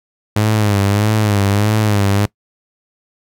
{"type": "tone with vibrato", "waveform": "sawtooth", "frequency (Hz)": 103.83, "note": "G#2", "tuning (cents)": 0, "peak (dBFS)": -8, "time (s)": [0.36, 2.26], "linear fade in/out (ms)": 5, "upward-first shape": "sine", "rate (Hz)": 1.6, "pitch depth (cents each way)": 79, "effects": ["noise-tail reverb RT60 0.1 s tail -22 dB re dry"]}